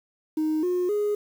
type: tone with pitch steps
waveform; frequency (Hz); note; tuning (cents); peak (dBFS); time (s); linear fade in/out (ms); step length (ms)
sine; 311.1 / 359.4 / 415.3; D#4 / F4 / G#4; 0 / +50 / 0; -20; 0.37-1.15; 5; 260
effects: tanh soft clip ceiling -20 dBFS + 8-bit